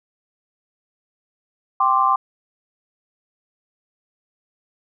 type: chord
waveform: sine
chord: G suspended fourth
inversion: none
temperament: equal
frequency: 784 / 1046.5 / 1174.7 Hz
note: G5 / C6 / D6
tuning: 0 / 0 / 0 cents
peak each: -21 / -17 / -18 dBFS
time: 1.8-2.16 s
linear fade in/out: 5 ms
effects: none